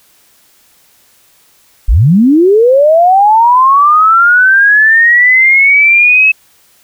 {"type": "linear sweep", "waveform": "sine", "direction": "up", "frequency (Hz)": [34.93, 2595], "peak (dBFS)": -3, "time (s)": [1.88, 6.32], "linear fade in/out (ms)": 10, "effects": ["white hiss -48 dBFS RMS until 6.83 s"]}